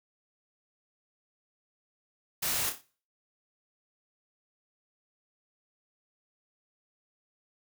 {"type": "noise with echo", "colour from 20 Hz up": "white", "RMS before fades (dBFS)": -31, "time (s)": [2.42, 2.7], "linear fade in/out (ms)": 10, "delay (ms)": 29, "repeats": 4, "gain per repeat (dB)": -7, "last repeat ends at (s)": 2.816, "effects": ["noise-tail reverb RT60 0.4 s tail -18 dB re dry"]}